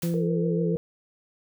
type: noise with exponential decay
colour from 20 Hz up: white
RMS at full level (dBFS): -34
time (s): 0.02-0.28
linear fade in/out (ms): 2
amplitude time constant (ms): 55
type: harmonic tone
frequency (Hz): 169.9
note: F3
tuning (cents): -47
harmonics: 1 / 2 / 3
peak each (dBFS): -24 / -32 / -35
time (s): 0.03-0.76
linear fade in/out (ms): 2
type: tone with vibrato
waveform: sine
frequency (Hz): 449.4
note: A4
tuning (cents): +37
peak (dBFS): -27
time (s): 0.14-0.77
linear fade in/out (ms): 0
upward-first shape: sine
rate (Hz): 6.9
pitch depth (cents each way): 87
effects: none